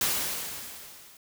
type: noise with level ramp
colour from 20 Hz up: white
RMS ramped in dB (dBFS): -25 to -53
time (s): 0.01-1.17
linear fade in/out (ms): 2
effects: none